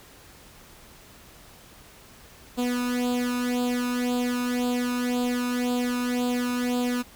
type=tone with flanger; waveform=sawtooth; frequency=246 Hz; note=B3; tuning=7 cents flat; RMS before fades=-26 dBFS; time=2.57-7.03 s; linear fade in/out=20 ms; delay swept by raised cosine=0.25 to 0.79 ms; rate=1.9 Hz; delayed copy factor=+0.8; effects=pink hiss -50 dBFS RMS until 7.15 s